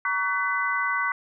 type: tone cluster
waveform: sine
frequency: 941 / 1130 / 1500 / 2002 Hz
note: A#5 / C#6 / F#6 / B6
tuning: +16 / +33 / +23 / +23 cents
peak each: -34 / -27 / -27 / -28 dBFS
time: 0.05-1.12 s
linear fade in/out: 2 ms
effects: none